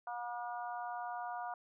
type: harmonic tone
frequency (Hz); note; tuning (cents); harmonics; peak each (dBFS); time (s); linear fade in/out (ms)
240; B3; -49; 3 / 4 / 5 / 6; -41 / -44 / -48 / -49; 0.07-1.54; 2
effects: none